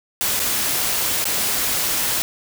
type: noise with dropouts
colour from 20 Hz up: white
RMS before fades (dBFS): -21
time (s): 0.21-2.22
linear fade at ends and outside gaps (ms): 0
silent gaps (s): 0.394-0.4 / 1.242-1.254
effects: none